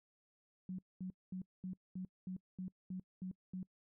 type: tone bursts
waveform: sine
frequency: 185.1 Hz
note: F#3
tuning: 1 cent sharp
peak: -40 dBFS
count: 10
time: 0.69-3.63 s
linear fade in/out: 2 ms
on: 96 ms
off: 220 ms
effects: noise-tail reverb RT60 0.1 s tail -24 dB re dry